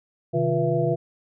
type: tone cluster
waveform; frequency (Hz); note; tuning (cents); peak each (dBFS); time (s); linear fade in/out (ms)
sine; 131 / 156.5 / 350.6 / 484 / 668; C3 / D#3 / F4 / B4 / E5; +2 / +10 / +7 / -35 / +23; -26; 0.33-0.96; 20
effects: none